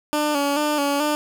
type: tone with vibrato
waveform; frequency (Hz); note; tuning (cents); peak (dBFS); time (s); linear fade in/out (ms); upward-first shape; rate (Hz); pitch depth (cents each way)
15% pulse; 291.2; D4; -15; -13; 0.13-1.15; 0; square; 2.3; 46
effects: none